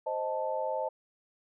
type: chord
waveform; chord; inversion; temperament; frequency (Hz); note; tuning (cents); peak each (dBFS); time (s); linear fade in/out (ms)
sine; A diminished; first; equal; 523.3 / 622.3 / 880; C5 / Eb5 / A5; 0 / 0 / 0; -34; 0.06-0.89; 10
effects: none